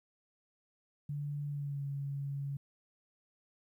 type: tone with pitch glide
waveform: sine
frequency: 145.1 to 140.08 Hz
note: D3 to C#3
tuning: -21 to +18 cents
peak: -35 dBFS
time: 1.09-2.57 s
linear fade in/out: 5 ms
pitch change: -61 cents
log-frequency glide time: 1.47-1.84 s
effects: 12-bit